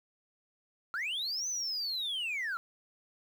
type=linear two-way sweep; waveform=sine; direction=up then down; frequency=1318.5 to 6190 to 1318.5 Hz; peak=-30 dBFS; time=0.94-2.57 s; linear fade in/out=0 ms; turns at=1.48 s; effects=tanh soft clip ceiling -31 dBFS + 10-bit